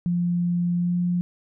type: tone with pitch glide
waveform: sine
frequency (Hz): 174.61 to 176.54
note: F3 to F3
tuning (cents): 0 to +19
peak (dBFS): -20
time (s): 0.06-1.21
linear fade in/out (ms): 0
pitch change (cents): +19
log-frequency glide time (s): 0.76-0.97
effects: none